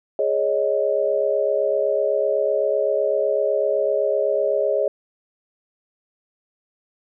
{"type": "chord", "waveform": "sine", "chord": "Ab suspended fourth", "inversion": "none", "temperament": "equal", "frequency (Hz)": [415.3, 554.4, 622.3], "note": ["Ab4", "Db5", "Eb5"], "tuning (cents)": [0, 0, 0], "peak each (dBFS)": [-23, -21, -22], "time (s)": [0.19, 4.88], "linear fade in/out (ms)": 2, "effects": []}